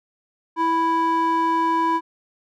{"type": "tone with band-pass filter", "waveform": "square", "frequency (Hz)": 329.6, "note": "E4", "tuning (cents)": 0, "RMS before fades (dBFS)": -20, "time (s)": [0.56, 2.01], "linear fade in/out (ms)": 50, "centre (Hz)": 870, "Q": 3.3, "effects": []}